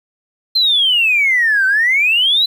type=exponential two-way sweep; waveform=triangle; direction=down then up; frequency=4186 to 1514 to 4047 Hz; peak=-7 dBFS; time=0.55-2.46 s; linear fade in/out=10 ms; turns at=1.66 s; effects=tanh soft clip ceiling -8 dBFS + 8-bit